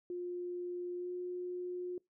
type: tone with pitch glide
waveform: sine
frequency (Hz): 354.6 to 358.7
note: F4 to F4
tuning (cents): +26 to +46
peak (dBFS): -37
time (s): 0.1-1.98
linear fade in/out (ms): 2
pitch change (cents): +20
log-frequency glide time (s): 0.97-1.1
effects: noise-tail reverb RT60 0.2 s tail -25 dB re dry